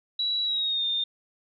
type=tone with pitch glide; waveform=sine; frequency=3912 to 3629 Hz; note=B7 to A#7; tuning=-17 to -47 cents; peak=-24 dBFS; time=0.19-1.04 s; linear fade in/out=5 ms; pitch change=-130 cents; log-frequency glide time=0.44-0.85 s; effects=none